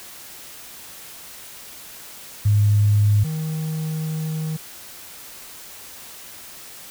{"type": "tone pair in turn", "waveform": ["sine", "triangle"], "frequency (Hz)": [103.8, 157.24], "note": ["G#2", "D#3"], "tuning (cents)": [0, 19], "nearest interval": "perfect fifth", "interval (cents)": 719, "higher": "second", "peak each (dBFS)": [-13, -21], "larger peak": "first", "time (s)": [[2.45, 3.24], [3.24, 4.57]], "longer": "second", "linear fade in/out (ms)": 10, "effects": ["white hiss -40 dBFS RMS until 6.9 s"]}